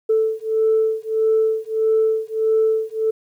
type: beating tone pair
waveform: sine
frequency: 440 / 441.6 Hz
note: A4 / A4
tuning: 0 / +6 cents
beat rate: 1.6 Hz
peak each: -18 dBFS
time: 0.09-3.11 s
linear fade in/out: 10 ms
effects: tanh soft clip ceiling -9 dBFS + 9-bit